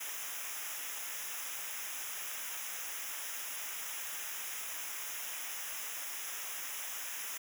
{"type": "noise with comb filter", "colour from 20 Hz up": "white", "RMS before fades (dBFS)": -41, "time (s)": [0, 7.38], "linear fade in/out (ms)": 10, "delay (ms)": 0.23, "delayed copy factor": -1, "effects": []}